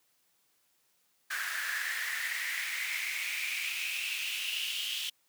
pink noise with high-pass filter sweep, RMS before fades -35 dBFS, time 1.3-5.1 s, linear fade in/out 10 ms, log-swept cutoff 1600 to 3100 Hz, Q 6.5, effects white hiss -72 dBFS RMS until 5.28 s + high-pass 100 Hz 12 dB/octave

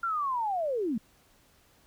sine linear sweep, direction down, 1400 to 200.2 Hz, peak -27 dBFS, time 0.03-0.98 s, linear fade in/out 5 ms, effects pink hiss -63 dBFS RMS until 1.86 s

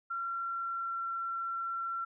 sine tone with pitch glide, 1368 to 1357.8 Hz, F6 to F6, -36 to -49 cents, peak -33 dBFS, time 0.1-2.05 s, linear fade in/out 10 ms, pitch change -13 cents, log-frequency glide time 0.23-1.19 s, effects none

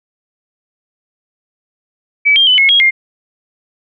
sine tone with pitch steps, 2292 / 3195 / 3008 / 2176 / 3285 / 2117 Hz, D7 / G7 / F#7 / C#7 / G#7 / C7, -43 / +32 / +28 / -33 / -20 / +20 cents, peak -6 dBFS, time 2.25-2.91 s, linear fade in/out 20 ms, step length 110 ms, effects none

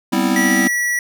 square chord, C major seventh, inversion second, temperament equal with one note detuned, 196 / 246.9 / 261.6 / 327 Hz, G3 / B3 / C4 / E4, 0 / 0 / 0 / -14 cents, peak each -21 dBFS, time 0.12-0.68 s, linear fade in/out 10 ms
square tone, 1940 Hz, B6, 31 cents flat, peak -17 dBFS, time 0.36-0.99 s, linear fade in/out 2 ms
effects none

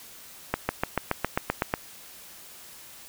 accelerating click train, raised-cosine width 0.5 ms, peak -8 dBFS, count 10, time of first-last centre 0.54-1.739 s, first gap 150 ms, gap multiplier 0.97, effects white hiss -47 dBFS RMS until 3.08 s

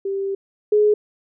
sine tone pair in turn, 392 / 420.2 Hz, G4 / G#4, 0 / +20 cents, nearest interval minor second, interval 120 cents, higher second, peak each -21 / -12 dBFS, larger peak second, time 0.05-0.35 / 0.72-0.94 s, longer first, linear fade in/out 5 ms, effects none

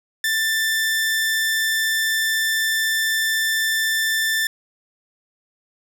sawtooth tone, 1774 Hz, A6, 14 cents sharp, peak -15 dBFS, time 0.24-4.47 s, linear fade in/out 2 ms, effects none

